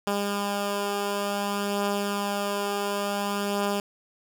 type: beating tone pair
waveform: 10% pulse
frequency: 201.7 / 202.26 Hz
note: G3 / G#3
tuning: +50 / -46 cents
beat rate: 0.56 Hz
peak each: -27 / -18 dBFS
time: 0.07-3.8 s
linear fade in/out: 2 ms
effects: none